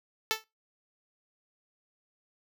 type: tone with exponential decay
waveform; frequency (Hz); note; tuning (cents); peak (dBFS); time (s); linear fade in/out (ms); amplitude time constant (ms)
5% pulse; 440; A4; 0; -11; 0.31-0.44; 0; 27
effects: noise-tail reverb RT60 0.2 s tail -19 dB re dry